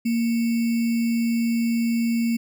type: tone with sample-and-hold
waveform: sine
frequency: 231.7 Hz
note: A#3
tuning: 10 cents flat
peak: -19 dBFS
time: 0.05-2.37 s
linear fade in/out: 10 ms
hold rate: 2450 Hz
effects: none